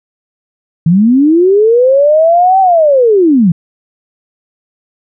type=linear two-way sweep; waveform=sine; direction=up then down; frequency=155.56 to 778 to 155.56 Hz; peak=-4 dBFS; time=0.86-3.52 s; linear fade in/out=5 ms; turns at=2.6 s; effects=none